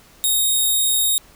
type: tone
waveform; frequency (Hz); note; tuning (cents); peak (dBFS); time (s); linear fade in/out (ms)
5% pulse; 3729; A#7; 0; -8; 0.24-1.18; 0
effects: pink hiss -49 dBFS RMS until 1.35 s